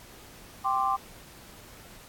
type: chord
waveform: sine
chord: G suspended fourth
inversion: none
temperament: just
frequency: 784 / 1045.3 / 1176 Hz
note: G5 / C6 / D6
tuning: 0 / -2 / +2 cents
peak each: -28 dBFS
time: 0.64-0.97 s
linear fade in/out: 20 ms
effects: pink hiss -50 dBFS RMS until 2.08 s + AAC 64 kbps